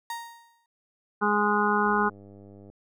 35% pulse tone with exponential decay, 932.3 Hz, A#5, in tune, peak -28 dBFS, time 0.1-0.66 s, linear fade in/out 2 ms, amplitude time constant 120 ms
harmonic tone, 207.7 Hz, G#3, in tune, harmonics 1 / 2 / 4 / 5 / 6 / 7, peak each -28 / -28 / -28 / -28 / -28 / -28 dBFS, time 1.21-2.1 s, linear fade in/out 20 ms
click train, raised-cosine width 2 ms, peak -36 dBFS, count 85, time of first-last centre 1.86-2.7 s, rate 100 Hz
effects none

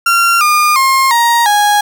35% pulse tone with pitch steps, 1376 / 1211.8 / 1067.2 / 939.8 / 827.7 Hz, F6 / D#6 / C6 / A#5 / G#5, -26 / -46 / +34 / +14 / -6 cents, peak -6 dBFS, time 0.06-1.81 s, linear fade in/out 5 ms, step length 350 ms, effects none

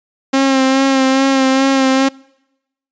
sawtooth tone with vibrato, 267.3 Hz, C4, 37 cents sharp, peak -6 dBFS, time 0.33-2.09 s, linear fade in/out 10 ms, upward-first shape sine, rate 2.4 Hz, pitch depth 26 cents each way, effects noise-tail reverb RT60 0.9 s tail -26 dB re dry + resampled to 16000 Hz

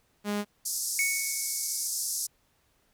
sawtooth tone, 206.3 Hz, G#3, 11 cents flat, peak -24 dBFS, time 0.24-0.45 s, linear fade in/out 50 ms
pink band-pass noise, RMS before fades -32 dBFS, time 0.65-2.27 s, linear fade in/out 10 ms, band 5100 to 13000 Hz, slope 48 dB/octave
square tone with exponential decay, 2217 Hz, C#7, in tune, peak -24 dBFS, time 0.99-1.87 s, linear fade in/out 1 ms, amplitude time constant 190 ms
effects pink hiss -69 dBFS RMS until 2.93 s

